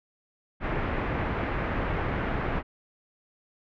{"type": "low-pass noise", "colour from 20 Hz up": "pink", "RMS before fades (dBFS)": -29, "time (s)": [0.6, 2.63], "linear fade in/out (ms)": 50, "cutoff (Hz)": 2200, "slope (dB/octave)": 24, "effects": []}